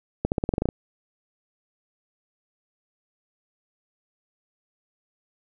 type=accelerating click train; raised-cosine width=2 ms; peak=-9 dBFS; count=10; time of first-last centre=0.25-0.689 s; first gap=69 ms; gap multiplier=0.91; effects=none